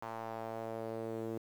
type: tone with band-pass filter sweep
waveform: sawtooth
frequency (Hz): 112.8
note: A2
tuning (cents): +44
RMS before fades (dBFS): -41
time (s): 0.02-1.38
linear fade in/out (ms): 5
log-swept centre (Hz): 940 to 380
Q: 2.2
effects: 10-bit